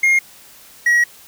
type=tone pair in turn; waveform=triangle; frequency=2134 / 1909.4 Hz; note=C7 / A#6; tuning=+34 / +41 cents; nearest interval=major second; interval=193 cents; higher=first; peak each=-9 / -9 dBFS; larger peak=neither; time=0.03-0.19 / 0.86-1.04 s; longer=second; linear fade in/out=5 ms; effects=white hiss -44 dBFS RMS until 1.27 s